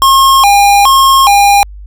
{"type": "tone with vibrato", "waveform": "square", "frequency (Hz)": 932.3, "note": "A#5", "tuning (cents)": 0, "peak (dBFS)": -4, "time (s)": [0.02, 1.63], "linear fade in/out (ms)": 0, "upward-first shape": "square", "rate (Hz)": 1.2, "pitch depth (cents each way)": 250, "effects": ["added 50 Hz sine -26 dBFS peak until 1.86 s"]}